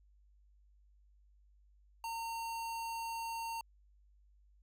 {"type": "tone", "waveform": "square", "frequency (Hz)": 915, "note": "A#5", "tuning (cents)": -32, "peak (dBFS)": -39, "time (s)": [2.04, 3.61], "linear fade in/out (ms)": 2, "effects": ["added 50 Hz sine -63 dBFS peak until 4.62 s"]}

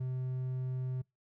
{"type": "tone", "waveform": "triangle", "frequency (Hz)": 128.5, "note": "C3", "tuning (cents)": -31, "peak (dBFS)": -31, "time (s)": [0, 1.02], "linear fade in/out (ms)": 10, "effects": ["noise-tail reverb RT60 0.2 s tail -25 dB re dry"]}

